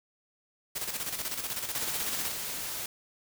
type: noise with tremolo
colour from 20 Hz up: white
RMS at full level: -33 dBFS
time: 0.75-2.32 s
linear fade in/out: 10 ms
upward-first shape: square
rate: 16 Hz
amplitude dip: 55%
type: noise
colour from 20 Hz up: white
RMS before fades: -36 dBFS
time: 1.75-2.86 s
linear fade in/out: 2 ms
effects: none